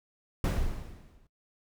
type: noise with exponential decay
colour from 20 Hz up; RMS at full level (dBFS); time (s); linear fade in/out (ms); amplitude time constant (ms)
brown; -22; 0.44-1.27; 2; 180
effects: noise-tail reverb RT60 0.1 s tail -20 dB re dry